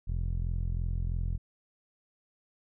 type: tone with low-pass filter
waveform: 15% pulse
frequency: 43.03 Hz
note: F1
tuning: 25 cents flat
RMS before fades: -31 dBFS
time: 0.07-1.38 s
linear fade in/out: 20 ms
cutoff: 100 Hz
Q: 0.56
effects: none